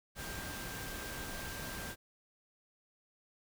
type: tone in noise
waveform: sine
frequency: 1583 Hz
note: G6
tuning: 17 cents sharp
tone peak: -48 dBFS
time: 0.15-1.96 s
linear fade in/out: 50 ms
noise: pink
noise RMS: -43 dBFS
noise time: 0.15-1.96 s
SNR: -8 dB
effects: none